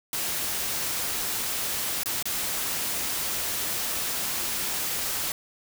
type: noise with dropouts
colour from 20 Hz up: white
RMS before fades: -29 dBFS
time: 0.13-5.32 s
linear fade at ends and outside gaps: 1 ms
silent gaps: 2.034-2.058 / 2.226-2.255 s
effects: none